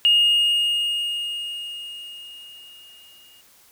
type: tone with exponential decay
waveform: triangle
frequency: 2851 Hz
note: F7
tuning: 35 cents sharp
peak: -9 dBFS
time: 0.05-3.41 s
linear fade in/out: 0 ms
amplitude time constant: 730 ms
effects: tanh soft clip ceiling -10 dBFS + white hiss -54 dBFS RMS until 3.71 s